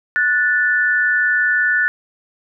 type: tone pair together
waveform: sine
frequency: 1471.5 / 1760 Hz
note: F#6 / A6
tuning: -10 / 0 cents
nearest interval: minor third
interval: 310 cents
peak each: -16 dBFS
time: 0.16-1.88 s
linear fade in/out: 0 ms
effects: none